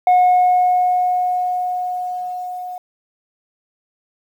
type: tone with level ramp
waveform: sine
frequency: 726 Hz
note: F#5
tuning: 33 cents flat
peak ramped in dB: -6 to -26 dBFS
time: 0.07-2.78 s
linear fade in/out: 2 ms
effects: tanh soft clip ceiling -8 dBFS + 8-bit